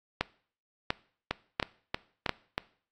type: two click trains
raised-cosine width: 0.3 ms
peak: -12 / -10 dBFS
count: 5 / 4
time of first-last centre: 1.31-2.58 / 0.21-2.293 s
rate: 3.15 / 1.44 Hz
effects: noise-tail reverb RT60 0.5 s tail -21 dB re dry + AAC 48 kbps